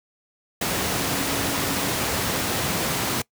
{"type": "tone in noise", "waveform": "sine", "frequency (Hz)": 277.9, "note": "C#4", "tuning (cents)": 4, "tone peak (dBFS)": -32, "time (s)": [0.98, 1.91], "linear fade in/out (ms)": 5, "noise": "pink", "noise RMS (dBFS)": -24, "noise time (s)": [0.61, 3.22], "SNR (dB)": -11, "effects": ["noise-tail reverb RT60 0.1 s tail -23 dB re dry", "high-pass 100 Hz 12 dB/octave"]}